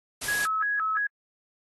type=noise; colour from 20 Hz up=white; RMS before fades=-32 dBFS; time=0.21-0.46 s; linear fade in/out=10 ms
type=tone with vibrato; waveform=sine; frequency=1467 Hz; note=F#6; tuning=15 cents flat; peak=-24 dBFS; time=0.28-1.07 s; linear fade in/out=5 ms; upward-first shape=square; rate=2.9 Hz; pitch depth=220 cents each way
effects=AAC 32 kbps